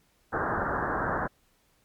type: low-pass noise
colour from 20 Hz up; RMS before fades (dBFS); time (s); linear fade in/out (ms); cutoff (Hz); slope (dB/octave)
white; -29; 0.32-1.28; 20; 1700; 96
effects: pink hiss -67 dBFS RMS until 1.84 s + MP3 96 kbps